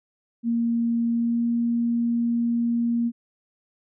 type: tone with pitch glide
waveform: sine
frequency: 233.1 to 235 Hz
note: A#3 to A#3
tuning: 0 to +14 cents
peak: -20 dBFS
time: 0.43-3.12 s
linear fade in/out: 50 ms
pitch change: +14 cents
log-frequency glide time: 1.1-1.46 s
effects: none